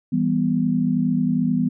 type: chord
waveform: sine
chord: E minor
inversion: none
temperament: just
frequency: 164.81 / 197.78 / 247.2 Hz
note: E3 / G3 / B3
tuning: 0 / +16 / +2 cents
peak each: -23 / -23 / -20 dBFS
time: 0.12-1.69 s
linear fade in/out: 10 ms
effects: none